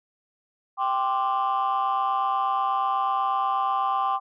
sine chord, G suspended fourth, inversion none, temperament equal, 784 / 1046.5 / 1174.7 Hz, G5 / C6 / D6, 0 / 0 / 0 cents, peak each -24 / -25 / -25 dBFS, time 0.77-4.2 s, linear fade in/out 50 ms, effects tanh soft clip ceiling -17 dBFS

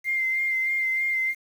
sine tone with vibrato, 2093 Hz, C7, in tune, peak -22 dBFS, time 0.04-1.35 s, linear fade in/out 50 ms, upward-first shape sine, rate 3.2 Hz, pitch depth 21 cents each way, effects 8-bit

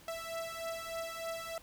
sawtooth beating tone pair, 659.3 / 662.6 Hz, E5 / E5, 0 / +9 cents, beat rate 3.3 Hz, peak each -37 / -38 dBFS, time 0.08-1.58 s, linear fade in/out 2 ms, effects pink hiss -58 dBFS RMS until 1.62 s

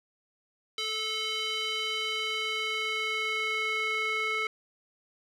square tone with band-pass filter sweep, 436.3 Hz, A4, 15 cents flat, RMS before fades -31 dBFS, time 0.78-4.47 s, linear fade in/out 2 ms, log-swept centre 3500 to 2000 Hz, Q 2.7, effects none

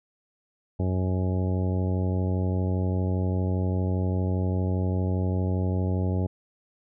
harmonic tone, 92.5 Hz, F#2, in tune, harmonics 1 / 2 / 3 / 4 / 5 / 6 / 7 / 9, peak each -24 / -30 / -34 / -36 / -38 / -40 / -41 / -43 dBFS, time 0.79-6.27 s, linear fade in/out 10 ms, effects none

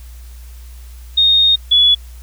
sine tone pair in turn, 3700 / 3409 Hz, A#7 / G#7, -14 / +45 cents, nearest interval minor second, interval 141 cents, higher first, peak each -8 / -7 dBFS, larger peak second, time 1.17-1.56 / 1.71-1.95 s, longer first, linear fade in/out 10 ms, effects added 60 Hz sine -32 dBFS peak until 2.22 s + white hiss -47 dBFS RMS until 2.22 s

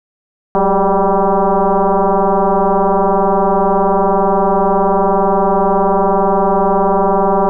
sine tone with frequency modulation, 185.5 Hz, F#3, 5 cents sharp, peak -9 dBFS, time 0.55-7.49 s, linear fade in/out 0 ms, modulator 196 Hz, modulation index 4.6, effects none

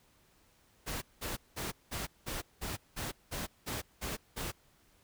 pink noise bursts, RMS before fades -38 dBFS, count 11, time 0.86-4.52 s, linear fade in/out 20 ms, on 160 ms, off 190 ms, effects pink hiss -67 dBFS RMS until 5.03 s

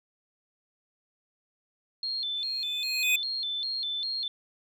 sine tone with vibrato, 3867 Hz, B7, 37 cents flat, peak -29 dBFS, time 2.03-4.28 s, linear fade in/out 2 ms, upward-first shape square, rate 2.5 Hz, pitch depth 160 cents each way
square tone with exponential growth, 2500 Hz, D#7, 8 cents sharp, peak -21 dBFS, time 2.37-3.16 s, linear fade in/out 5 ms, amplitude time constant 170 ms
effects none

